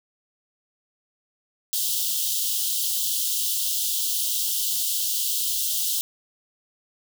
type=high-pass noise; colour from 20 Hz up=white; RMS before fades=-25 dBFS; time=1.73-6.01 s; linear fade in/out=0 ms; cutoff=2900 Hz; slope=96 dB/octave; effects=none